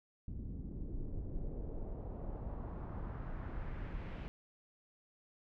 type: noise with low-pass filter sweep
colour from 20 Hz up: brown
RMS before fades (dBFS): -42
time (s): 0.28-4.28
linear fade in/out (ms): 0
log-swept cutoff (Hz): 220 to 2700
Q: 1.5
effects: none